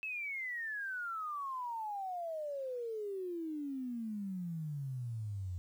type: exponential sweep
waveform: sine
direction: down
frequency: 2635 to 87.31 Hz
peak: -37 dBFS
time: 0.03-5.58 s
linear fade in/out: 0 ms
effects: 11-bit